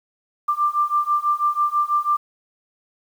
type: beating tone pair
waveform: sine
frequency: 1182 / 1188.1 Hz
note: D6 / D6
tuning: +11 / +20 cents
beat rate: 6.1 Hz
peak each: -21 / -20 dBFS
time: 0.48-2.17 s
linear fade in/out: 10 ms
effects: 8-bit